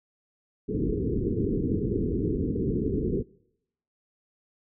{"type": "low-pass noise", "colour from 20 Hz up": "white", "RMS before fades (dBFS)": -27, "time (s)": [0.68, 3.23], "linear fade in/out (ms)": 20, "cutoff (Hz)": 450, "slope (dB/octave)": 96, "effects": ["noise-tail reverb RT60 0.8 s tail -24 dB re dry"]}